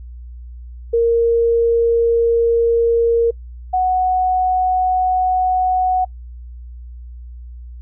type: tone pair in turn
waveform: sine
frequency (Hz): 464.8 / 739.7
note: A#4 / F#5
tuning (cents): -5 / -1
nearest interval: minor sixth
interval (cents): 804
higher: second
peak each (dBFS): -11 / -13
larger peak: first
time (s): 0.93-3.31 / 3.73-6.05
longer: first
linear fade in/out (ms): 10
effects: noise-tail reverb RT60 0.1 s tail -25 dB re dry + added 60 Hz sine -31 dBFS peak until 7.81 s